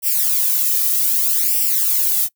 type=noise with flanger; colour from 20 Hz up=violet; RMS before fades=-17 dBFS; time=0.02-2.29 s; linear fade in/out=50 ms; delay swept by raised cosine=0.37 to 1.67 ms; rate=0.64 Hz; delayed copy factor=+1; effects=noise-tail reverb RT60 0.1 s tail -23 dB re dry